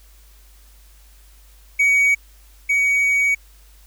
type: tone pair in turn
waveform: triangle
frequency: 2254 / 2254 Hz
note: C#7 / C#7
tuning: +28 / +28 cents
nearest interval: unison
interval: 0 cents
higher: neither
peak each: -11 / -13 dBFS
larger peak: first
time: 1.79-2.15 / 2.69-3.35 s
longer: second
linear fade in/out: 10 ms
effects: added 50 Hz sine -46 dBFS peak until 3.86 s + white hiss -54 dBFS RMS until 3.86 s